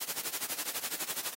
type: noise with tremolo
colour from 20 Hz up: white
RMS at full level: -33 dBFS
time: 0-1.35 s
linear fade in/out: 20 ms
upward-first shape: sine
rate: 12 Hz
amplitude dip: 85%
effects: high-pass 200 Hz 12 dB/octave + AAC 48 kbps